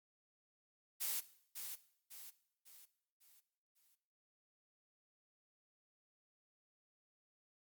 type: noise with echo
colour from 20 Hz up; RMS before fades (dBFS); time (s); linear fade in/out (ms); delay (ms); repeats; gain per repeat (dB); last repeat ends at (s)
blue; -39; 1-1.21; 20; 550; 5; -7; 3.96
effects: noise-tail reverb RT60 0.7 s tail -17 dB re dry + Opus 48 kbps